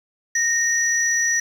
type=tone pair together; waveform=sine; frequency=1850 / 5868 Hz; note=A#6 / F#8; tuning=-14 / -15 cents; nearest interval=octave + minor sixth; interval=1999 cents; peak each=-20 dBFS; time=0.35-1.4 s; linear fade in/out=5 ms; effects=7-bit